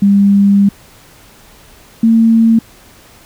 sine tone pair in turn, 200 / 226.5 Hz, G3 / A#3, +35 / -50 cents, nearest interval major second, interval 215 cents, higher second, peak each -5 dBFS, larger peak neither, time 0.02-0.69 / 2.03-2.59 s, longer first, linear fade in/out 5 ms, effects pink hiss -42 dBFS RMS until 3.25 s

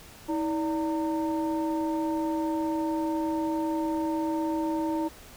sine tone cluster, 320.4 / 581 / 915 Hz, E4 / D5 / A#5, -49 / -19 / -32 cents, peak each -26 / -34 / -32 dBFS, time 0.28-5.09 s, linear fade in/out 20 ms, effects tanh soft clip ceiling -19 dBFS + pink hiss -49 dBFS RMS until 5.36 s

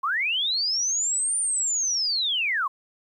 sine linear two-way sweep, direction up then down, 1017 to 9210 to 1017 Hz, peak -22 dBFS, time 0.03-2.68 s, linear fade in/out 10 ms, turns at 1.38 s, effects 10-bit

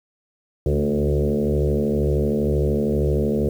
sine tone with frequency modulation, 146.83 Hz, D3, in tune, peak -17 dBFS, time 0.66-3.49 s, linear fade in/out 2 ms, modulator 72.9 Hz, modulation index 5.1, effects 8-bit

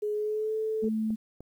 sine tone with pitch glide, 420 to 437.6 Hz, G#4 to A4, +19 to -9 cents, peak -27 dBFS, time 0.02-0.89 s, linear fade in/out 10 ms, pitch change +72 cents, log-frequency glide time 0.14-0.56 s
sine tone, 218.9 Hz, A3, 9 cents flat, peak -26 dBFS, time 0.82-1.16 s, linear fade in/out 20 ms
clicks, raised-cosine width 2 ms, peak -31 dBFS, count 3, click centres 0.842 / 1.105 / 1.406 s
effects 10-bit

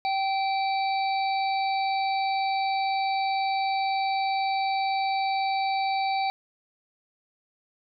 harmonic tone with a mistuned harmonic, 777 Hz, G5, 16 cents flat, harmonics 1 / 3 / 5 / 6, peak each -24 / -33 / -38 / -38 dBFS, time 0.05-6.3 s, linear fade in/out 0 ms, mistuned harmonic 6, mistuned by -50 cents, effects none

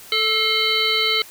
harmonic tone with a mistuned harmonic, 439.7 Hz, A4, 1 cent flat, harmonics 1 / 3 / 5 / 7 / 9 / 10, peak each -27 / -27 / -22 / -22 / -22 / -27 dBFS, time 0.12-1.22 s, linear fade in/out 2 ms, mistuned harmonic 5, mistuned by -51 cents, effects white hiss -42 dBFS RMS until 1.3 s

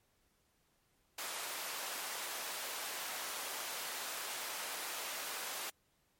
pink high-pass noise, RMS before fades -42 dBFS, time 1.18-5.7 s, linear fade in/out 5 ms, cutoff 700 Hz, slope 12 dB/octave, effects pink hiss -75 dBFS RMS until 6.19 s + MP3 64 kbps

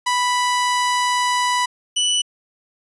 sawtooth tone pair in turn, 987.8 / 2968 Hz, B5 / F#7, 0 / +5 cents, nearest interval octave + perfect fifth, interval 1905 cents, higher second, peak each -13 dBFS, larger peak neither, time 0.06-1.66 / 1.96-2.22 s, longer first, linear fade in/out 10 ms, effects resampled to 24000 Hz

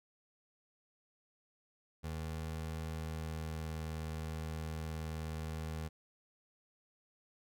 25% pulse tone with pitch glide, 79.7 to 79.2 Hz, D#2 to D#2, +42 to +31 cents, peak -35 dBFS, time 2.03-5.89 s, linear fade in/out 20 ms, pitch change -11 cents, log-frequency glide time 2.93-3.55 s, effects none

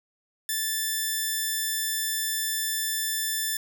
5% pulse tone, 1760 Hz, A6, in tune, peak -15 dBFS, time 0.49-3.57 s, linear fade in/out 2 ms, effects none

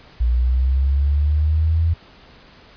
sine linear sweep, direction up, 58.27 to 83.8 Hz, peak -14 dBFS, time 0.2-1.94 s, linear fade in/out 10 ms, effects pink hiss -47 dBFS RMS until 2.76 s + resampled to 11025 Hz

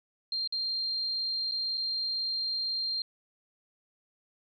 sine tone with dropouts, 4186 Hz, C8, in tune, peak -29 dBFS, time 0.32-3.02 s, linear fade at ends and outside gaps 2 ms, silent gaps 0.475-0.524 / 1.513-1.519 / 1.773-1.777 s, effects none

